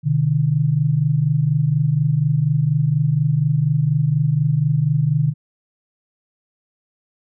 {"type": "tone pair together", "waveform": "sine", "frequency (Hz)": [127.7, 151.86], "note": ["C3", "D#3"], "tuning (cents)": [-42, -42], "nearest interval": "minor third", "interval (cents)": 300, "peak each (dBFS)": [-19, -16], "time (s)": [0.03, 5.34], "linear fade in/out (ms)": 50, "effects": []}